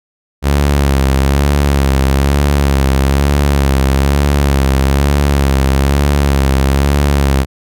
sawtooth tone with vibrato, 69.3 Hz, C#2, in tune, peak -5 dBFS, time 0.42-7.46 s, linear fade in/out 50 ms, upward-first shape sine, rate 1.1 Hz, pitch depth 57 cents each way, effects none

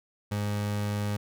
30% pulse tone, 103.4 Hz, G#2, 7 cents flat, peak -25 dBFS, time 0.31-1.17 s, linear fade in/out 10 ms, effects none

